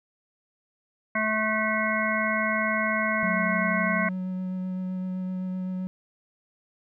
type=harmonic tone; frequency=217 Hz; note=A3; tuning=24 cents flat; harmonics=1 / 3 / 5 / 7 / 9 / 10; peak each=-30 / -30 / -30 / -30 / -30 / -30 dBFS; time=1.15-4.09 s; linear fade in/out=5 ms
type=tone with vibrato; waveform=triangle; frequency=185 Hz; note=F#3; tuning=in tune; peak=-26 dBFS; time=3.23-5.87 s; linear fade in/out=0 ms; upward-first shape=sine; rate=7.8 Hz; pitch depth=10 cents each way
effects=none